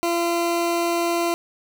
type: tone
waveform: 20% pulse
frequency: 341.5 Hz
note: F4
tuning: 39 cents flat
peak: -15 dBFS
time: 0.03-1.34 s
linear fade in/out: 0 ms
effects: none